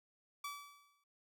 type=tone with exponential decay; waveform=sawtooth; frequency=1151 Hz; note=D6; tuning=35 cents flat; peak=-36 dBFS; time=0.44-1.04 s; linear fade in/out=5 ms; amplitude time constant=130 ms; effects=none